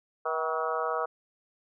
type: harmonic tone with a mistuned harmonic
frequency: 160.4 Hz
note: E3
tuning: 47 cents flat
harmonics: 3 / 4 / 5 / 6 / 7 / 8 / 9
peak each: -33 / -34 / -36 / -38 / -35 / -33 / -41 dBFS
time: 0.25-1.06 s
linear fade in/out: 10 ms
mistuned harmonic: 5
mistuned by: -71 cents
effects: none